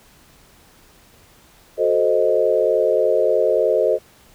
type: chord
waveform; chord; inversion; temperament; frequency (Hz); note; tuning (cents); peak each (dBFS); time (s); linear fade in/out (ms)
sine; F# diminished seventh; none; equal; 370 / 440 / 523.3 / 622.3; F#4 / A4 / C5 / Eb5; 0 / 0 / 0 / 0; -23 / -19 / -19 / -19; 1.77-3.99; 50
effects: pink hiss -51 dBFS RMS until 4.34 s